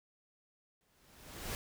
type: noise with exponential growth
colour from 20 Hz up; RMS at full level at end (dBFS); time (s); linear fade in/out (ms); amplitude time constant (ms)
pink; -38; 0.81-1.55; 0; 160
effects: none